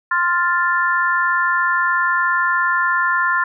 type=chord; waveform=sine; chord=F major; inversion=second; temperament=equal; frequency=1046.5 / 1396.9 / 1760 Hz; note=C6 / F6 / A6; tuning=0 / 0 / 0 cents; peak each=-19 dBFS; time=0.11-3.44 s; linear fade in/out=5 ms; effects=none